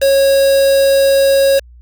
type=tone with quantisation; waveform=triangle; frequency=548 Hz; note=C#5; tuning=20 cents flat; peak=-6 dBFS; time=0.01-1.6 s; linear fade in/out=20 ms; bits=3; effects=added 60 Hz sine -37 dBFS peak until 1.81 s